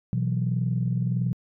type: chord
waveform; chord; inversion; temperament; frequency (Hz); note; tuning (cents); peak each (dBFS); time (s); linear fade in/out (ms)
sine; B suspended fourth; none; equal; 123.47 / 164.81 / 185; B2 / E3 / F#3; 0 / 0 / 0; -24 / -28 / -29; 0.13-1.33; 0
effects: tanh soft clip ceiling -14 dBFS